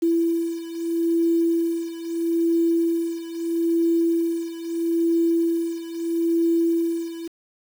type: beating tone pair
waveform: sine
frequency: 334 / 334.77 Hz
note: E4 / E4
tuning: +23 / +27 cents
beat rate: 0.77 Hz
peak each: -21 / -24 dBFS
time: 0.02-7.28 s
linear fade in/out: 10 ms
effects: 7-bit

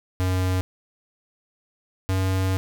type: tone pair in turn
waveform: square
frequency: 92.5 / 94.44 Hz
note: F#2 / F#2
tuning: 0 / +36 cents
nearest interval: unison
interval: 36 cents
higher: second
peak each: -21 dBFS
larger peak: neither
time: 0.2-0.61 / 2.09-2.57 s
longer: second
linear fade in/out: 0 ms
effects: none

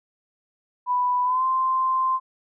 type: tone with pitch glide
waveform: sine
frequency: 990 to 1042.8 Hz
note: B5 to C6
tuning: +4 to -6 cents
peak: -19 dBFS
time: 0.86-2.2 s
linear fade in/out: 50 ms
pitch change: +90 cents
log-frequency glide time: 1.24-1.44 s
effects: none

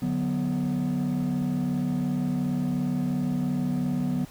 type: chord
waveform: triangle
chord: B minor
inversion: first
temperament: equal with one note detuned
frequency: 146.83 / 184.04 / 246.9 Hz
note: D3 / F#3 / B3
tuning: 0 / -9 / 0 cents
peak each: -27 / -26 / -24 dBFS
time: 0.02-4.25 s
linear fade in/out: 5 ms
effects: tanh soft clip ceiling -18 dBFS + pink hiss -50 dBFS RMS until 4.3 s

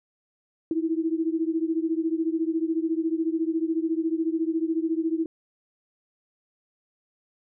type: beating tone pair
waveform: sine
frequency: 320 / 334 Hz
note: D#4 / E4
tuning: +49 / +23 cents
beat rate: 14 Hz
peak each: -25 / -27 dBFS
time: 0.71-5.26 s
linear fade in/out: 2 ms
effects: none

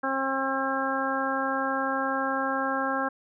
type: harmonic tone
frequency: 268.2 Hz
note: C4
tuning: 43 cents sharp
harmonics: 1 / 2 / 3 / 4 / 5 / 6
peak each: -32 / -32 / -32 / -32 / -32 / -32 dBFS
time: 0.03-3.09 s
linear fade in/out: 10 ms
effects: none

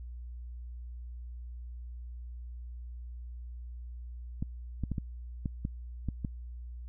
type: clicks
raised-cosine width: 5 ms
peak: -20 dBFS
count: 8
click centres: 4.425 / 4.837 / 4.917 / 4.982 / 5.458 / 5.651 / 6.087 / 6.248 s
effects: added 60 Hz sine -40 dBFS peak until 6.88 s

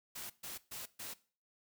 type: noise bursts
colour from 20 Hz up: white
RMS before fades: -45 dBFS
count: 4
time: 0.15-1.14 s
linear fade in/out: 10 ms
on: 150 ms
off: 130 ms
effects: noise-tail reverb RT60 0.4 s tail -19 dB re dry

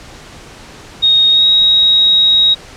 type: tone with pitch glide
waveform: sine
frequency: 3729 to 3792 Hz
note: A#7 to A#7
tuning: 0 to +29 cents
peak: -6 dBFS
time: 1.02-2.55 s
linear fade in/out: 20 ms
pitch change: +29 cents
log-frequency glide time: 1.3-1.46 s
effects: pink hiss -35 dBFS RMS until 2.76 s + low-pass 7000 Hz 12 dB/octave

